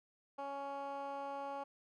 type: tone with band-pass filter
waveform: 15% pulse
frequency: 278.7 Hz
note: C#4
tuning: 9 cents sharp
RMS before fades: -43 dBFS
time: 0.38-1.64 s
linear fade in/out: 10 ms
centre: 800 Hz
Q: 1.7
effects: none